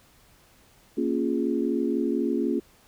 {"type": "chord", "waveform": "sine", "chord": "Bb minor seventh", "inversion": "none", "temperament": "equal", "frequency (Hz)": [233.1, 277.2, 349.2, 415.3], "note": ["Bb3", "Db4", "F4", "Ab4"], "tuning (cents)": [0, 0, 0, 0], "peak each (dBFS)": [-28, -27, -28, -31], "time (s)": [0.97, 2.6], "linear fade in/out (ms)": 10, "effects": ["pink hiss -58 dBFS RMS until 2.87 s"]}